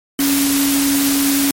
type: tone in noise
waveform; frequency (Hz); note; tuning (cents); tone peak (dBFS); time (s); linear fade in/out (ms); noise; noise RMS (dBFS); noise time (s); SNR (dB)
sine; 278.5; C#4; +8; -14; 0.19-1.51; 2; white; -19; 0.19-1.51; +2
effects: MP3 64 kbps